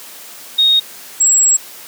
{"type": "tone pair in turn", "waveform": "sine", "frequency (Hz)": [3729, 7659], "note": ["A#7", "A#8"], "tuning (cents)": [0, 46], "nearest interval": "octave", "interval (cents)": 1246, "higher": "second", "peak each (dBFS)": -8, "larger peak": "neither", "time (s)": [[0.58, 0.8], [1.2, 1.57]], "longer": "second", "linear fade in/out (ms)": 10, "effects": ["white hiss -35 dBFS RMS until 1.87 s", "high-pass 200 Hz 12 dB/octave"]}